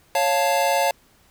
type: chord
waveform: square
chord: Db augmented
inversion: none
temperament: equal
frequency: 554.4 / 698.5 / 880 Hz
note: Db5 / F5 / A5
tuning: 0 / 0 / 0 cents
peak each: -23 dBFS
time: 0.15-0.91 s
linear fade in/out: 2 ms
effects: pink hiss -57 dBFS RMS until 1.3 s